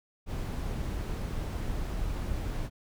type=noise; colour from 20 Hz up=brown; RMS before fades=-33 dBFS; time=0.26-2.7 s; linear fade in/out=50 ms; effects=none